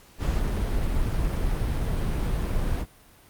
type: noise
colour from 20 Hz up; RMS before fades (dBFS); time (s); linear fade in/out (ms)
brown; -25; 0.18-2.86; 50
effects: pink hiss -54 dBFS RMS until 3.29 s + Opus 48 kbps